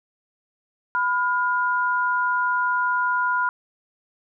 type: tone pair together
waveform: sine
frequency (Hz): 995 / 1420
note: B5 / F6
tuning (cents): +13 / +28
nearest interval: tritone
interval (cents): 615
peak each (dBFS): -22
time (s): 0.95-3.49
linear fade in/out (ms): 0
effects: none